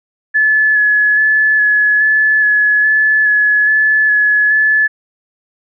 sine tone with vibrato, 1713 Hz, A6, 47 cents flat, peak -8 dBFS, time 0.34-4.88 s, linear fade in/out 20 ms, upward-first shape square, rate 1.2 Hz, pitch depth 14 cents each way, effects none

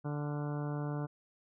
harmonic tone with a mistuned harmonic, 146.83 Hz, D3, in tune, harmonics 1 / 2 / 3 / 4 / 5 / 6 / 7 / 8 / 9 / 10, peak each -35 / -41 / -45 / -47 / -49 / -51 / -52 / -53 / -54 / -55 dBFS, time 0.04-1.07 s, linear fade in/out 20 ms, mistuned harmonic 9, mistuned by +50 cents, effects none

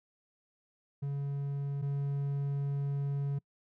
triangle tone pair in turn, 140.7 / 140.7 Hz, C#3 / C#3, +26 / +26 cents, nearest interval unison, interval 0 cents, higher neither, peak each -30 / -28 dBFS, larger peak second, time 1.02-1.82 / 1.82-3.39 s, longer second, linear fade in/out 10 ms, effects noise-tail reverb RT60 0.1 s tail -26 dB re dry

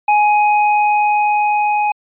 square tone with level ramp, 836 Hz, G#5, 11 cents sharp, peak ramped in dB -10 to -14 dBFS, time 0.08-1.92 s, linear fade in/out 5 ms, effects resampled to 8000 Hz

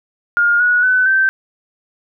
sine tone with pitch steps, 1417 / 1461.1 / 1506.5 / 1553.3 Hz, F6 / F#6 / F#6 / G6, +25 / -22 / +31 / -16 cents, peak -10 dBFS, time 0.37-1.29 s, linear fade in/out 0 ms, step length 230 ms, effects none

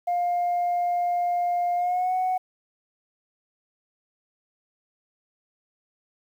sine tone with pitch glide, 705 to 741.3 Hz, F5 to F#5, +16 to +3 cents, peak -20 dBFS, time 0.07-2.38 s, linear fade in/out 10 ms, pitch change +87 cents, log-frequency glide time 1.76-2.14 s, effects tanh soft clip ceiling -19 dBFS + 9-bit

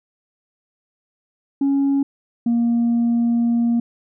sine tone pair in turn, 277.2 / 235 Hz, C#4 / A#3, 0 / +14 cents, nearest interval minor third, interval 286 cents, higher first, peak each -13 dBFS, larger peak neither, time 1.61-2.03 / 2.46-3.8 s, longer second, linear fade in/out 5 ms, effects tanh soft clip ceiling -13 dBFS

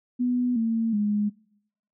sine tone with pitch steps, 247.1 / 226.6 / 207.8 Hz, B3 / A#3 / G#3, +1 / -49 / +1 cents, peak -21 dBFS, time 0.19-1.3 s, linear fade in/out 20 ms, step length 370 ms, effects noise-tail reverb RT60 0.8 s tail -24 dB re dry

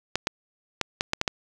clicks, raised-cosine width 0.2 ms, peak -6 dBFS, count 7, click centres 0.156 / 0.271 / 0.813 / 1.009 / 1.134 / 1.214 / 1.278 s, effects none

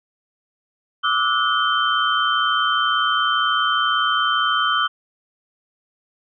sine tone cluster, 1169 / 1289 / 1449 / 3104 Hz, D6 / E6 / F#6 / G7, -8 / -39 / -37 / -18 cents, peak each -22 dBFS, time 1.03-4.88 s, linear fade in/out 20 ms, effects none

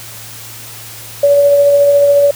sine tone with tremolo, 570 Hz, C#5, 48 cents sharp, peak -4 dBFS, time 1.23-2.31 s, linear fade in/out 5 ms, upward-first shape triangle, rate 14 Hz, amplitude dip 30%, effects added 112 Hz sine -37 dBFS peak until 2.35 s + white hiss -31 dBFS RMS until 2.35 s

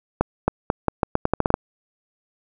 accelerating click train, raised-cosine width 1 ms, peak -3 dBFS, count 12, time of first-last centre 0.21-1.541 s, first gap 270 ms, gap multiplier 0.82, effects none

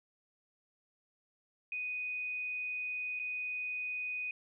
sine tone with dropouts, 2489 Hz, D#7, in tune, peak -35 dBFS, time 1.72-4.31 s, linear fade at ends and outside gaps 2 ms, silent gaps 3.192-3.197 s, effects none

